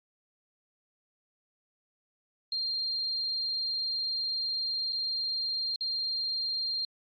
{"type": "tone with dropouts", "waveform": "sine", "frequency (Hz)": 4192, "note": "C8", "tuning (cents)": 2, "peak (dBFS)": -29, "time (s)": [2.52, 6.85], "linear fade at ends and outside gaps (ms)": 2, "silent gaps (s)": [[4.924, 4.929], [5.76, 5.808]], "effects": ["AAC 64 kbps"]}